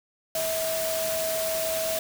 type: tone in noise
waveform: sine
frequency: 646 Hz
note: E5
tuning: 35 cents flat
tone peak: -27 dBFS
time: 0.35-1.99 s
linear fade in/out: 2 ms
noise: white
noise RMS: -31 dBFS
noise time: 0.35-1.99 s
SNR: +1 dB
effects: none